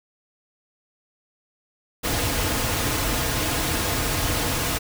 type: noise with comb filter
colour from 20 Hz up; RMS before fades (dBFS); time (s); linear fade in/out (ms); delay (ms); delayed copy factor
pink; -24; 2.03-4.79; 20; 5.2; -0.5
effects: none